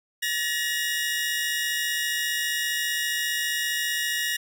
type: tone cluster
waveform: sawtooth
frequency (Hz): 1741 / 1893 / 2867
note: A6 / A#6 / F7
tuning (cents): -19 / +26 / +45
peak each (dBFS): -28 / -24 / -27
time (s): 0.22-4.37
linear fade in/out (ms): 10
effects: none